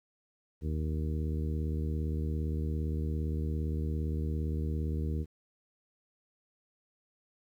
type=harmonic tone; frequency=77.5 Hz; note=D#2; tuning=6 cents flat; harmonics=1 / 2 / 3 / 4 / 5 / 6; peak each=-31 / -37 / -41 / -43 / -45 / -47 dBFS; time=0.61-5.26 s; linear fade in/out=50 ms; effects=11-bit